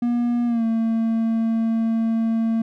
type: tone with pitch glide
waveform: triangle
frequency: 239.4 to 226.1 Hz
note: A#3 to A3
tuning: +46 to +47 cents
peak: -16 dBFS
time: 0.02-2.62 s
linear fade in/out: 5 ms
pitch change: -99 cents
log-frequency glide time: 0.46-0.64 s
effects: none